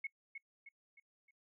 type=tone with echo; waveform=sine; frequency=2189 Hz; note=C#7; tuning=22 cents flat; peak=-37 dBFS; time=0.04-0.07 s; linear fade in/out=5 ms; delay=310 ms; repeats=4; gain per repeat=-7 dB; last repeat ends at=1.31 s; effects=noise-tail reverb RT60 0.1 s tail -25 dB re dry